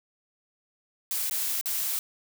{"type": "noise with dropouts", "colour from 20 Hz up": "blue", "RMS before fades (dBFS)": -29, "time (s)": [1.11, 1.99], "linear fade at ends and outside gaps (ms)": 1, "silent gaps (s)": [[1.297, 1.31], [1.612, 1.658]], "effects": []}